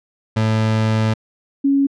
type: tone pair in turn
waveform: 30% pulse / sine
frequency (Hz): 110 / 277.2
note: A2 / C#4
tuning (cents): 0 / 0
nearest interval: octave + major third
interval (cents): 1600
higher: second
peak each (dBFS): -12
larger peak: neither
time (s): 0.36-1.14 / 1.64-1.87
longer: first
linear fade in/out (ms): 10
effects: low-pass 5000 Hz 12 dB/octave